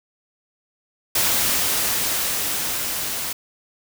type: noise with level ramp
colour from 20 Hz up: white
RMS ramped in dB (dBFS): -19 to -27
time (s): 1.15-3.33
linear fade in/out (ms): 5
effects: none